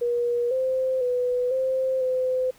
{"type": "tone with pitch steps", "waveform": "sine", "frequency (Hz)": [479.3, 520, 495.5, 523, 512], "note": ["A#4", "C5", "B4", "C5", "C5"], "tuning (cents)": [48, -11, 6, -1, -38], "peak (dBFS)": -21, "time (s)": [0.01, 2.51], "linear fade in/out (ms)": 10, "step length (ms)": 500, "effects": ["pink hiss -55 dBFS RMS until 2.58 s"]}